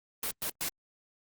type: noise bursts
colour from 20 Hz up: white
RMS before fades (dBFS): -33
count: 3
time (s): 0.23-0.687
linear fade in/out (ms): 2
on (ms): 79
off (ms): 110
effects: Opus 32 kbps